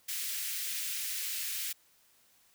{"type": "high-pass noise", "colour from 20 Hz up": "white", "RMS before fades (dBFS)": -36, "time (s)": [0.08, 1.73], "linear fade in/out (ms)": 10, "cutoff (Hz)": 1800, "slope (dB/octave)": 24, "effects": ["white hiss -66 dBFS RMS until 2.54 s"]}